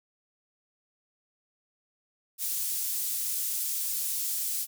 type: high-pass noise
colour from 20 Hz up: pink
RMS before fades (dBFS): -31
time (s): 2.38-4.67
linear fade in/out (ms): 50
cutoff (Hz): 8900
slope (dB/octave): 12
effects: none